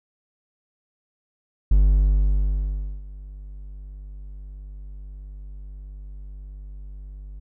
triangle tone with ADSR envelope, 49.22 Hz, G1, 8 cents sharp, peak -10 dBFS, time 1.71-7.4 s, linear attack 6 ms, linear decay 1300 ms, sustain -23 dB, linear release 14 ms, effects none

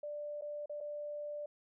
sine tone with dropouts, 590 Hz, D5, 8 cents sharp, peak -39 dBFS, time 0.03-1.46 s, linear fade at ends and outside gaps 5 ms, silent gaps 0.412-0.42 / 0.659-0.695 / 0.805-0.809 s, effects none

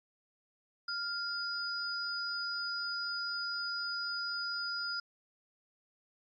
sine tone pair together, 1396.9 / 4948 Hz, F6 / D#8, 0 / -10 cents, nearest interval octave + minor seventh, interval 2190 cents, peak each -37 / -37 dBFS, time 0.88-5 s, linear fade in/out 5 ms, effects AAC 32 kbps

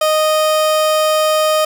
30% pulse tone, 620 Hz, D#5, 6 cents flat, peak -9 dBFS, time 0.01-1.65 s, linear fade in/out 5 ms, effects none

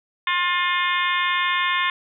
harmonic tone with a mistuned harmonic, 354.4 Hz, F4, 25 cents sharp, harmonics 3 / 4 / 5 / 6 / 7 / 8 / 9 / 10, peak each -23 / -33 / -25 / -26 / -30 / -32 / -34 / -29 dBFS, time 0.27-1.9 s, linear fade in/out 2 ms, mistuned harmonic 8, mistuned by +34 cents, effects none

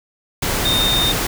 sine tone in noise, 3658 Hz, A#7, 33 cents flat, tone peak -16 dBFS, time 0.65-1.12 s, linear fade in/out 5 ms, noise pink, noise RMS -20 dBFS, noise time 0.42-1.27 s, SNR +1 dB, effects none

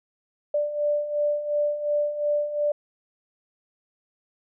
sine beating tone pair, 587.3 / 590.1 Hz, D5 / D5, 0 / +8 cents, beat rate 2.8 Hz, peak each -29 / -23 dBFS, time 0.54-2.72 s, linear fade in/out 5 ms, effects none

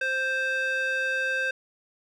square tone with band-pass filter, 524 Hz, C5, 2 cents sharp, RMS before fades -27 dBFS, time 0.01-1.51 s, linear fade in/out 5 ms, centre 1900 Hz, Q 3.9, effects none

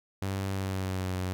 sawtooth tone with pitch glide, 97 to 92.25 Hz, G2 to F#2, -18 to -5 cents, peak -26 dBFS, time 0.22-1.33 s, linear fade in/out 0 ms, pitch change -87 cents, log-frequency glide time 0.5-1.16 s, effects none

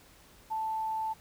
sine tone with quantisation, 880 Hz, A5, in tune, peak -30 dBFS, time 0.5-1.14 s, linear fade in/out 20 ms, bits 10, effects pink hiss -58 dBFS RMS until 1.2 s

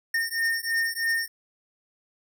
square beating tone pair, 1826 / 1829.1 Hz, A#6 / A#6, -36 / -33 cents, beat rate 3.1 Hz, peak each -28 dBFS, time 0.14-1.28 s, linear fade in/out 5 ms, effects none

